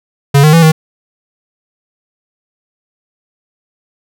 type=tone with pitch steps; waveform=square; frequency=140.6 / 153.5 / 165.8 / 158.1 Hz; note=C#3 / D#3 / E3 / D#3; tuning=+25 / -23 / +10 / +28 cents; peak=-4 dBFS; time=0.34-0.72 s; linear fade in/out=10 ms; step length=95 ms; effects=none